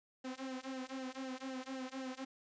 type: tone with flanger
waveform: sawtooth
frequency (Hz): 261.6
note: C4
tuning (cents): 0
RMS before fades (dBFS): -44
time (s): 0.24-2.25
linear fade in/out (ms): 10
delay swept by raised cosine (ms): 0.83 to 3.83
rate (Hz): 3.9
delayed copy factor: -0.9
effects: resampled to 16000 Hz + 11-bit